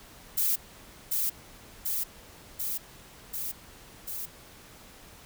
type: noise with echo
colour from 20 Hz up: violet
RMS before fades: -26 dBFS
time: 0.37-0.56 s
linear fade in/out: 10 ms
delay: 740 ms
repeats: 5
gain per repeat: -2 dB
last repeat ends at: 4.26 s
effects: pink hiss -51 dBFS RMS until 5.25 s